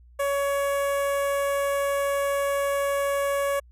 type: tone with notch filter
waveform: sawtooth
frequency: 561 Hz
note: C#5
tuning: 21 cents sharp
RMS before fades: -25 dBFS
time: 0.19-3.6 s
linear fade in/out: 10 ms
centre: 4400 Hz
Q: 0.61
effects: added 60 Hz sine -49 dBFS peak until 3.71 s + resampled to 32000 Hz